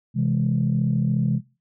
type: chord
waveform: sine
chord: C augmented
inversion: none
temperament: equal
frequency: 130.81 / 164.81 / 207.7 Hz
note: C3 / E3 / G#3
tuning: 0 / 0 / 0 cents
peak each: -21 / -24 / -23 dBFS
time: 0.14-1.41 s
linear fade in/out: 50 ms
effects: noise-tail reverb RT60 0.3 s tail -19 dB re dry + tanh soft clip ceiling -11 dBFS